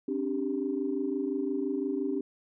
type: chord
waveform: sine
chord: C suspended second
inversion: none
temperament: equal with one note detuned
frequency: 267.9 / 293.7 / 392 Hz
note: C4 / D4 / G4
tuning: +41 / 0 / 0 cents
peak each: -32 dBFS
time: 0.08-2.21 s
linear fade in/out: 5 ms
effects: tanh soft clip ceiling -18 dBFS